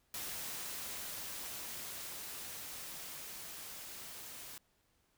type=noise with level ramp; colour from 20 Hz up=white; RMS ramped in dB=-42 to -49 dBFS; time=0.14-4.58 s; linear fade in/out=2 ms; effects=pink hiss -75 dBFS RMS until 5.17 s